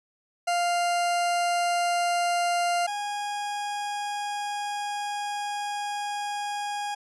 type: tone pair in turn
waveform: 40% pulse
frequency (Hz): 698.5 / 822.1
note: F5 / G#5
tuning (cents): 0 / -18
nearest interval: minor third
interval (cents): 282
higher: second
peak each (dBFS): -22 / -28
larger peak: first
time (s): 0.47-2.87 / 2.87-6.95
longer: second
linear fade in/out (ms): 10
effects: resampled to 24000 Hz